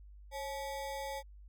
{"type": "ring-modulated tone", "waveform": "square", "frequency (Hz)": 701, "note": "F5", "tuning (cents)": 6, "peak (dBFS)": -36, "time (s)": [0.31, 1.23], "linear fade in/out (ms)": 50, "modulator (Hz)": 156, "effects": ["added 50 Hz sine -51 dBFS peak until 1.48 s"]}